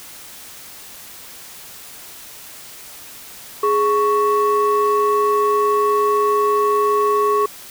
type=tone pair together; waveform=sine; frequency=417.1 / 1112 Hz; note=G#4 / C#6; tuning=+7 / +5 cents; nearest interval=octave + perfect fourth; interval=1698 cents; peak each=-15 dBFS; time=3.63-7.46 s; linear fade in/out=5 ms; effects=tanh soft clip ceiling -9 dBFS + white hiss -38 dBFS RMS until 7.7 s